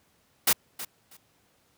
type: noise with echo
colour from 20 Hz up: white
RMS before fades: -21 dBFS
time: 0.47-0.53 s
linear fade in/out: 5 ms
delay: 320 ms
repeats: 2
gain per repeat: -15 dB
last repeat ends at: 1.17 s
effects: pink hiss -66 dBFS RMS until 1.77 s + high-pass 80 Hz 12 dB/octave